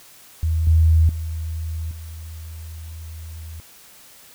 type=tone with level steps; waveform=sine; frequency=80.5 Hz; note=E2; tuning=41 cents flat; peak=-17 / -11 / -24 / -32 dBFS; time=0.43-3.6 s; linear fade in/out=0 ms; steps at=0.67 / 1.09 / 1.91 s; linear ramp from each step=2 ms; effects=white hiss -47 dBFS RMS until 4.34 s